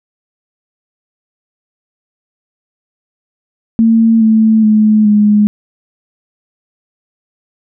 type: tone with pitch steps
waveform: sine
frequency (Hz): 226.2 / 220.3 / 214.5 / 208.9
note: A3 / A3 / A3 / G#3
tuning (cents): +48 / +2 / -44 / +10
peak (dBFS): -5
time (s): 3.79-5.47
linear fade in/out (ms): 0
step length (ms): 420
effects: none